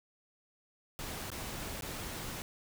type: noise with dropouts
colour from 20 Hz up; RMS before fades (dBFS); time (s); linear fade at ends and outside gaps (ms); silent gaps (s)
pink; -41; 0.99-2.42; 0; 1.302-1.317 / 1.809-1.822
effects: none